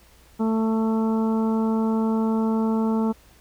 harmonic tone, 222 Hz, A3, 16 cents sharp, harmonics 1 / 2 / 3 / 4 / 5 / 6, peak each -20 / -28 / -37 / -32 / -39 / -40 dBFS, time 0.39-3.13 s, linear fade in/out 20 ms, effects added 60 Hz sine -55 dBFS peak until 3.4 s + pink hiss -55 dBFS RMS until 3.4 s

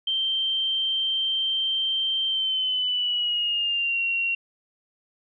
sine tone with pitch glide, 3136 to 2746 Hz, G7 to F7, 0 to -30 cents, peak -22 dBFS, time 0.07-4.35 s, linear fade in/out 5 ms, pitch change -230 cents, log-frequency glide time 2.28-4 s, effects none

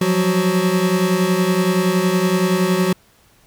square tone cluster, 176.1 / 186.8 / 372.3 Hz, F3 / F#3 / F#4, +15 / +17 / +11 cents, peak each -20 dBFS, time 0.01-2.93 s, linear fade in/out 5 ms, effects pink hiss -54 dBFS RMS until 3.46 s

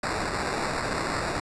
white noise with sample-and-hold, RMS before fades -29 dBFS, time 0.03-1.4 s, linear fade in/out 5 ms, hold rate 3150 Hz, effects resampled to 22050 Hz

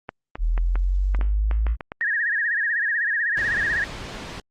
clicks, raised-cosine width 0.5 ms, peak -16 dBFS, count 10, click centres 0.091 / 0.355 / 0.578 / 0.756 / 1.148 / 1.212 / 1.512 / 1.667 / 1.808 / 1.919 s
sine linear sweep, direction up, 39.77 to 56 Hz, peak -18 dBFS, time 0.38-1.77 s, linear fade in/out 50 ms
sine tone with vibrato, 1760 Hz, A6, in tune, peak -20 dBFS, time 2.01-3.84 s, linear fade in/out 0 ms, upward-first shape sine, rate 16 Hz, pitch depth 130 cents each way
pink noise, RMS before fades -34 dBFS, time 3.37-4.4 s, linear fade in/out 2 ms
effects low-pass 5000 Hz 12 dB/octave + Opus 32 kbps

